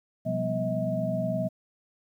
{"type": "tone cluster", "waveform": "sine", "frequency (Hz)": [125.7, 177.9, 196.9, 245.3, 637], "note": ["B2", "F3", "G3", "B3", "D#5"], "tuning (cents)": [31, 32, 8, -12, 41], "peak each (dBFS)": [-33, -32, -34, -35, -29], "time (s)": [0.25, 1.49], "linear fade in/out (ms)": 20, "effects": ["10-bit"]}